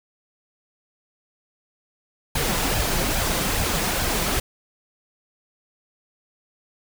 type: noise with flanger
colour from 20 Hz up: pink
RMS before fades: -23 dBFS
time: 2.35-4.4 s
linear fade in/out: 5 ms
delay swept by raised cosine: 1.2 to 6 ms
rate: 2.4 Hz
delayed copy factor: +0.6
effects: none